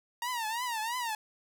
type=tone with vibrato; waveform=sawtooth; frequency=931 Hz; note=A#5; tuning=2 cents flat; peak=-28 dBFS; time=0.22-1.15 s; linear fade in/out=2 ms; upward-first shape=triangle; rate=3 Hz; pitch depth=160 cents each way; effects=none